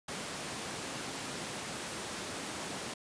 pink high-pass noise, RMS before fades -40 dBFS, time 0.08-2.94 s, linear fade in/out 5 ms, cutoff 160 Hz, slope 12 dB/octave, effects resampled to 22050 Hz

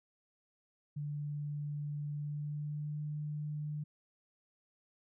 sine tone with pitch glide, 146.83 to 149.66 Hz, D3 to D3, 0 to +33 cents, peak -36 dBFS, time 0.96-3.84 s, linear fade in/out 10 ms, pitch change +33 cents, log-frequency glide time 2.15-3.03 s, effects none

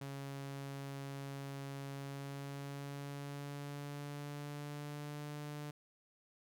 sawtooth tone with pitch glide, 138.59 to 147.68 Hz, C#3 to D3, 0 to +10 cents, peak -39 dBFS, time 0.01-5.71 s, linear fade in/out 5 ms, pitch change +110 cents, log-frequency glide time 1.93-5.31 s, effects none

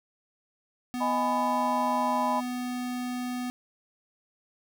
square tone, 248.3 Hz, B3, 9 cents sharp, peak -31 dBFS, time 0.94-3.5 s, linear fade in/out 0 ms
sine chord, G# minor, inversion second, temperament just, 623 / 830.6 / 996.7 Hz, D#5 / G#5 / B5, +2 / 0 / +16 cents, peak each -32 / -30 / -27 dBFS, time 1-2.41 s, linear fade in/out 20 ms
effects none

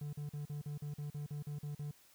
triangle tone bursts, 146.7 Hz, D3, 2 cents flat, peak -37 dBFS, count 12, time 0.01-1.912 s, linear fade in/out 5 ms, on 120 ms, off 42 ms, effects white hiss -65 dBFS RMS until 2.14 s

